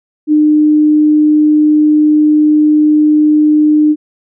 sine tone, 302.9 Hz, D#4, 46 cents flat, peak -5 dBFS, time 0.27-3.96 s, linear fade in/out 50 ms, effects none

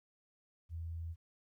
sine tone, 82.9 Hz, E2, 10 cents sharp, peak -39 dBFS, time 0.69-1.16 s, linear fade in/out 50 ms, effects 13-bit

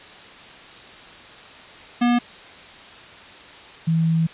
square / sine tone pair in turn, 241.2 / 163.24 Hz, B3 / E3, -41 / -17 cents, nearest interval perfect fifth, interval 676 cents, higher first, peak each -16 dBFS, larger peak neither, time 2.01-2.19 / 3.87-4.27 s, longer second, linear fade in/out 10 ms, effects white hiss -42 dBFS RMS until 4.33 s + resampled to 8000 Hz

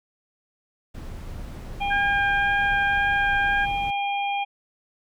brown noise, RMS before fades -35 dBFS, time 0.94-3.91 s, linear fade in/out 10 ms
harmonic tone, 804 Hz, G5, 44 cents sharp, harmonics 1 / 3 / 4, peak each -24 / -30 / -36 dBFS, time 1.8-4.45 s, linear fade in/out 20 ms
sine tone with vibrato, 1610 Hz, G6, 46 cents sharp, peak -21 dBFS, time 1.9-3.66 s, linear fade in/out 20 ms, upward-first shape sine, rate 1.9 Hz, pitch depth 9 cents each way
effects none

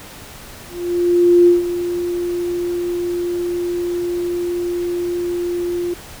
sine tone with ADSR envelope, 350 Hz, F4, 4 cents sharp, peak -6 dBFS, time 0.69-5.94 s, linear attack 780 ms, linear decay 150 ms, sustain -12 dB, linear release 7 ms, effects pink hiss -37 dBFS RMS until 6.2 s

